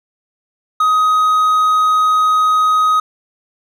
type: tone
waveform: triangle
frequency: 1257 Hz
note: D#6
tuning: 17 cents sharp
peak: -8 dBFS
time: 0.8-3 s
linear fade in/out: 5 ms
effects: none